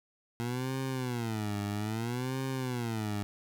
20% pulse tone with vibrato, 116.54 Hz, A#2, in tune, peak -27 dBFS, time 0.4-3.23 s, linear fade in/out 0 ms, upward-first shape sine, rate 0.61 Hz, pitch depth 230 cents each way, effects none

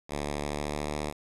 5% pulse tone with pitch glide, 72.9 to 74.65 Hz, D2 to D2, -12 to +29 cents, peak -20 dBFS, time 0.08-1.14 s, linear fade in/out 50 ms, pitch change +41 cents, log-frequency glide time 0.34-0.95 s, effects resampled to 24000 Hz + 8-bit

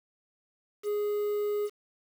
triangle tone with quantisation, 415.3 Hz, G#4, in tune, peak -25 dBFS, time 0.83-1.7 s, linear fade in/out 50 ms, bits 8, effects none

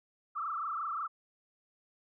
sine tone with frequency modulation, 1250 Hz, D#6, 8 cents sharp, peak -33 dBFS, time 0.35-1.08 s, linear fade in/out 20 ms, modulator 25.5 Hz, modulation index 4, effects none

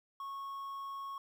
triangle tone with quantisation, 1100 Hz, C#6, 14 cents flat, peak -38 dBFS, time 0.2-1.18 s, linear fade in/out 2 ms, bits 11, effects none

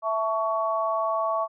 sine chord, A major, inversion second, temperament equal with one note detuned, 659.3 / 880 / 1120.3 Hz, E5 / A5 / C#6, 0 / 0 / +18 cents, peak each -26 / -32 / -26 dBFS, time 0.02-1.48 s, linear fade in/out 50 ms, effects none

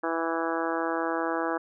harmonic tone, 164.81 Hz, E3, in tune, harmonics 2 / 3 / 4 / 5 / 6 / 7 / 8 / 9 / 10, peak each -31 / -33 / -34 / -35 / -36 / -36 / -37 / -38 / -38 dBFS, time 0.03-1.58 s, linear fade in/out 10 ms, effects none

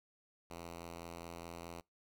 5% pulse tone, 84.8 Hz, E2, 50 cents sharp, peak -35 dBFS, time 0.5-1.81 s, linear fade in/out 5 ms, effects noise-tail reverb RT60 0.2 s tail -26 dB re dry

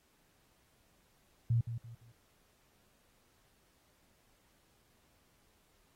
sine tone with echo, 116.54 Hz, A#2, in tune, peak -26 dBFS, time 1.5-1.61 s, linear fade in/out 5 ms, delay 170 ms, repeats 3, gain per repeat -10 dB, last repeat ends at 2.12 s, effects pink hiss -71 dBFS RMS until 5.95 s + AAC 48 kbps

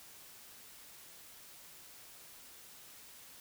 silence, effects white hiss -55 dBFS RMS until 3.4 s

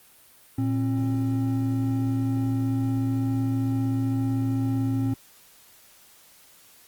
triangle tone pair together, 114.46 / 267.8 Hz, A#2 / C4, -31 / +40 cents, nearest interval octave + minor third, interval 1471 cents, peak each -23 dBFS, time 0.58-5.14 s, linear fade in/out 5 ms, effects white hiss -54 dBFS RMS until 6.87 s + Opus 32 kbps

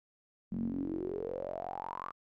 sawtooth tone with band-pass filter sweep, 45.42 Hz, F#1, 31 cents flat, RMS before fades -38 dBFS, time 0.51-2.12 s, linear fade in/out 20 ms, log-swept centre 200 to 1200 Hz, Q 9.9, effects none

